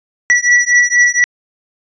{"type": "beating tone pair", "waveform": "square", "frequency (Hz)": [1945, 1949.2], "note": ["B6", "B6"], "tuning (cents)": [-27, -23], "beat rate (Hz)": 4.2, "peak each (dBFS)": -12, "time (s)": [0.3, 1.24], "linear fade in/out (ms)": 0, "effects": ["resampled to 16000 Hz"]}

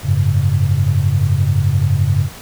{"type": "chord", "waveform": "sine", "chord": "F# suspended second", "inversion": "none", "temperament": "just", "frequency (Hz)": [92.5, 104.06, 138.75], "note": ["F#2", "G#2", "C#3"], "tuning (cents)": [0, 4, 2], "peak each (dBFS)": -16, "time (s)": [0.03, 2.29], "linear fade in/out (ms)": 50, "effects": ["pink hiss -35 dBFS RMS until 2.41 s"]}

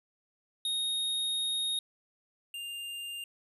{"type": "tone pair in turn", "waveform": "square", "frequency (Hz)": [3729, 2801], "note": ["A#7", "F7"], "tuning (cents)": [0, 4], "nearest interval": "perfect fourth", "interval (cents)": 496, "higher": "first", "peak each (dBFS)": [-30, -38], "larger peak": "first", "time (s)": [[0.65, 1.79], [2.54, 3.24]], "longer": "first", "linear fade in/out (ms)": 2, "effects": ["resampled to 32000 Hz"]}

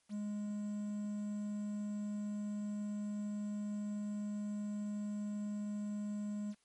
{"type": "tone with quantisation", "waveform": "triangle", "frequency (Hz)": 207.7, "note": "G#3", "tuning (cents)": 0, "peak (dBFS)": -35, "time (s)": [0.09, 6.55], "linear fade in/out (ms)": 50, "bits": 10, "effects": ["white hiss -75 dBFS RMS until 6.64 s", "MP3 48 kbps"]}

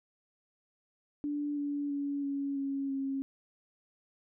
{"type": "tone with pitch steps", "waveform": "sine", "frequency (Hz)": [291.8, 287.6, 283.5, 279.4, 275.4, 271.5], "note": ["D4", "D4", "C#4", "C#4", "C#4", "C#4"], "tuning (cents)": [-11, -36, 39, 14, -11, -36], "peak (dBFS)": -31, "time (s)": [1.24, 3.22], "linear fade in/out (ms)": 0, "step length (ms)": 330, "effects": []}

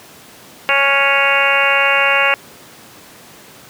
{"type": "harmonic tone with a mistuned harmonic", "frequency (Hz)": 277.2, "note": "C#4", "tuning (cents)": 0, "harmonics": [2, 3, 4, 5, 6, 7, 8, 9, 10], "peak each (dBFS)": [-20, -22, -20, -20, -20, -22, -18, -21, -17], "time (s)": [0.69, 2.34], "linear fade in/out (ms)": 0, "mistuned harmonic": 5, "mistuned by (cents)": 16, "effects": ["pink hiss -40 dBFS RMS until 3.69 s", "high-pass 150 Hz 12 dB/octave"]}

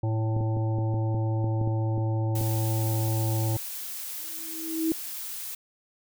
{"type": "harmonic tone", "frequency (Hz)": 110.7, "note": "A2", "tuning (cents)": 11, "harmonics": [1, 3, 5, 7, 8], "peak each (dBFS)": [-24, -34, -38, -41, -42], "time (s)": [0.03, 3.57], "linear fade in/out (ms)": 5}
{"type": "clicks", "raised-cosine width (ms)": 3, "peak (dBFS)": -21, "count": 11, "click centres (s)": [0.366, 0.409, 0.569, 0.786, 0.942, 1.146, 1.443, 1.614, 1.675, 1.979, 2.412]}
{"type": "noise", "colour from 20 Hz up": "blue", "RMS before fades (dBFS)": -36, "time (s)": [2.35, 5.55], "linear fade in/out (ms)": 5}
{"type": "tone with exponential growth", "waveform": "sine", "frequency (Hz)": 322.6, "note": "E4", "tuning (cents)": -37, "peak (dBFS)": -20, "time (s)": [4.18, 4.92], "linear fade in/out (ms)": 1, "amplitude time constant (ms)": 160}
{"effects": []}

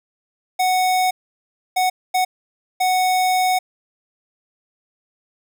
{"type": "tone bursts at uneven times", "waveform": "square", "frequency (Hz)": 740, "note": "F#5", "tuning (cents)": 0, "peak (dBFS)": -16, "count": 4, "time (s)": [[0.59, 1.11], [1.76, 1.9], [2.14, 2.25], [2.8, 3.59]], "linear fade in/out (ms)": 10, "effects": []}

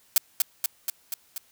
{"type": "noise with echo", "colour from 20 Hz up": "blue", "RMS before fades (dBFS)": -18, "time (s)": [0.16, 0.18], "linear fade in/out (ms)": 2, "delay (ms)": 240, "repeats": 5, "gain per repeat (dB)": -3, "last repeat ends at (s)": 1.38, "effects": ["white hiss -61 dBFS RMS until 1.51 s"]}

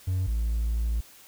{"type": "tone pair in turn", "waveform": "triangle", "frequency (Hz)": [92.5, 56.31], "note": ["F#2", "A1"], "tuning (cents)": [0, 41], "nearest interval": "major sixth", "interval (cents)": 859, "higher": "first", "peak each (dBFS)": -21, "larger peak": "neither", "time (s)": [[0.07, 0.27], [0.27, 1.01]], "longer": "second", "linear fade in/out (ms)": 10, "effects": ["tanh soft clip ceiling -18 dBFS", "white hiss -52 dBFS RMS until 1.27 s"]}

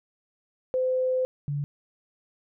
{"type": "tone pair in turn", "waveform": "sine", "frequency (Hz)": [513, 143.96], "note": ["C5", "D3"], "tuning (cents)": [-34, -34], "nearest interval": "octave + minor seventh", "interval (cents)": 2200, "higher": "first", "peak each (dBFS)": [-22, -26], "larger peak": "first", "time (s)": [[0.74, 1.25], [1.48, 1.64]], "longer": "first", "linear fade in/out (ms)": 0, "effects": []}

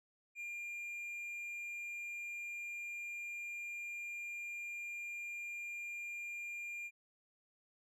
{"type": "tone", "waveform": "triangle", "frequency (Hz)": 2400, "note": "D7", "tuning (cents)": 37, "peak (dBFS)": -40, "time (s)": [0.35, 6.91], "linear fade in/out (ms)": 50, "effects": []}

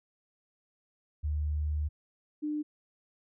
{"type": "tone pair in turn", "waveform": "sine", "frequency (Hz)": [75.1, 300.4], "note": ["D2", "D4"], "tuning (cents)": [39, 39], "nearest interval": "2 octaves", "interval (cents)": 2400, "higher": "second", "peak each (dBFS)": [-28, -30], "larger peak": "first", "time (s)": [[1.23, 1.89], [2.42, 2.63]], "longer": "first", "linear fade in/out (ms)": 20, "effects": []}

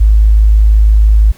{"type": "tone", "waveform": "sine", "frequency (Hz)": 53, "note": "G#1", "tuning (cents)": 36, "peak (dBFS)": -3, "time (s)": [0, 1.32], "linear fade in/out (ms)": 10, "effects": ["pink hiss -42 dBFS RMS until 1.37 s"]}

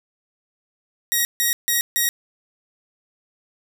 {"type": "tone bursts", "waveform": "5% pulse", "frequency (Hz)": 1891, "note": "A#6", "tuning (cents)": 24, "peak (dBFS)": -7, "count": 4, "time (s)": [1.12, 2.09], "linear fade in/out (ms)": 0, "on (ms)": 130, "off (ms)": 150, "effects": []}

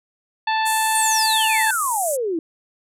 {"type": "harmonic tone", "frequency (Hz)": 880, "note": "A5", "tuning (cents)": 0, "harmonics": [1, 2, 3, 4, 5], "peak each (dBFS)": [-19, -25, -29, -31, -33], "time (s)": [0.47, 1.71], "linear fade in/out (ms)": 5}
{"type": "band-pass noise", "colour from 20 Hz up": "pink", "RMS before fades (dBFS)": -27, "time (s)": [0.65, 2.17], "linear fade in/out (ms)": 20, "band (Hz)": [7200, 12000], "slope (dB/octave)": 48}
{"type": "exponential sweep", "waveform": "sine", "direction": "down", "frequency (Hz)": [9397, 311.1], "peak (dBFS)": -20, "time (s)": [0.95, 2.39], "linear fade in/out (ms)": 2}
{"effects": []}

